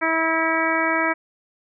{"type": "harmonic tone", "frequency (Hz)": 324.2, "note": "E4", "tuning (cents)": -29, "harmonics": [1, 2, 3, 4, 5, 6, 7], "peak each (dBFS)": [-26, -26, -26, -26, -26, -26, -26], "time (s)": [0.01, 1.14], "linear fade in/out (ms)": 20, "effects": []}